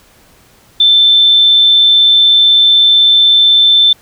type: tone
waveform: sine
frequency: 3542 Hz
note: A7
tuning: 11 cents sharp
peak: -4 dBFS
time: 0.8-3.93 s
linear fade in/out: 5 ms
effects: pink hiss -46 dBFS RMS until 4.01 s